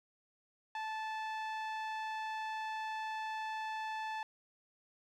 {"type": "tone with low-pass filter", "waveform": "sawtooth", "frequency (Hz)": 874, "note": "A5", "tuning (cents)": -12, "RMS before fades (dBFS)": -40, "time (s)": [0.75, 4.23], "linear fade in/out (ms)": 2, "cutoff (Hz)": 3100, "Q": 0.68, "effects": ["12-bit"]}